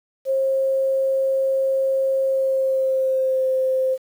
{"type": "tone with pitch glide", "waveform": "sine", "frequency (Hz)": [535, 522.2], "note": ["C5", "C5"], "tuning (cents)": [38, -3], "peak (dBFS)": -17, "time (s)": [0.25, 3.98], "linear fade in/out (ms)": 50, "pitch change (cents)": -41, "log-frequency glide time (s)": [2.24, 3.47], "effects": ["8-bit"]}